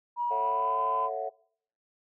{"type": "tone with pitch glide", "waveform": "sine", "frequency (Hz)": [960, 1013], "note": ["B5", "B5"], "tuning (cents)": [-49, 44], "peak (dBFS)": -26, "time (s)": [0.16, 1.1], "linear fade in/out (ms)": 50, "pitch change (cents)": 93, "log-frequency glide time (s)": [0.27, 0.79]}
{"type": "chord", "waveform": "sine", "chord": "F# minor seventh", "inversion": "first", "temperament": "just", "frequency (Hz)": [444, 555, 666, 740], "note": ["A4", "C#5", "E5", "F#5"], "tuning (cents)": [16, 2, 18, 0], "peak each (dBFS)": [-37, -36, -36, -34], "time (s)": [0.3, 1.3], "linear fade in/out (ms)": 20}
{"effects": ["noise-tail reverb RT60 0.6 s tail -23 dB re dry", "tanh soft clip ceiling -17 dBFS"]}